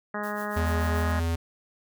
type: harmonic tone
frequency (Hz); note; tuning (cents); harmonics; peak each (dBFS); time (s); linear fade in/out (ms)
208.2; G#3; +5; 1 / 2 / 3 / 4 / 5 / 6 / 7 / 8 / 9; -35 / -38 / -36 / -38 / -39 / -37 / -41 / -38 / -41; 0.14-1.2; 5
type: noise with tremolo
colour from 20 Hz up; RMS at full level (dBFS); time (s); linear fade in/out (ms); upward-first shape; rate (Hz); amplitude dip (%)
blue; -45; 0.23-1.12; 5; sine; 6.9; 80
type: tone with pitch glide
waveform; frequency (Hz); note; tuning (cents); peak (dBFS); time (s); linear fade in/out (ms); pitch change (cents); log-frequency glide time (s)
square; 82.2 to 83.3; E2 to E2; -4 to +19; -25; 0.56-1.36; 10; +23; 0.88-1.19
effects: none